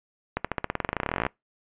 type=accelerating click train; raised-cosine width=0.5 ms; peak=-10 dBFS; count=25; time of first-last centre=0.37-1.265 s; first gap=76 ms; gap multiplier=0.93; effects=noise-tail reverb RT60 0.2 s tail -25 dB re dry + resampled to 8000 Hz